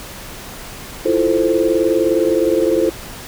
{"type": "chord", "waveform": "sine", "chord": "F major seventh", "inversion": "third", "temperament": "equal", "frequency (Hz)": [329.6, 349.2, 440, 523.3], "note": ["E4", "F4", "A4", "C5"], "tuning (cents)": [0, 0, 0, 0], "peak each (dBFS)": -18, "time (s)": [1.05, 2.9], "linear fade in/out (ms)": 10, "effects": ["pink hiss -33 dBFS RMS until 3.27 s"]}